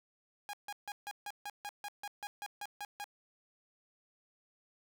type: tone bursts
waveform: sawtooth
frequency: 820 Hz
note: G#5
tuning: 22 cents flat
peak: -36 dBFS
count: 14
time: 0.49-3.042 s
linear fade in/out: 0 ms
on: 43 ms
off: 150 ms
effects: none